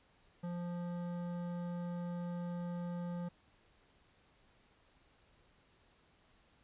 triangle tone with hard clipping, 174.61 Hz, F3, in tune, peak -40 dBFS, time 0.43-3.29 s, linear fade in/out 10 ms, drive 17 dB, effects pink hiss -69 dBFS RMS until 6.63 s + resampled to 8000 Hz

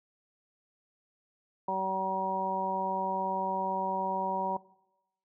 harmonic tone, 190.4 Hz, F#3, 50 cents sharp, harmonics 1 / 2 / 3 / 4 / 5, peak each -40 / -40 / -37 / -36 / -30 dBFS, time 1.68-4.57 s, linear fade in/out 5 ms, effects noise-tail reverb RT60 0.9 s tail -21 dB re dry

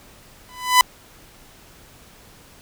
sawtooth tone with exponential growth, 1000 Hz, B5, 21 cents sharp, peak -3 dBFS, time 0.49-0.81 s, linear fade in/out 1 ms, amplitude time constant 68 ms, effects pink hiss -48 dBFS RMS until 2.61 s

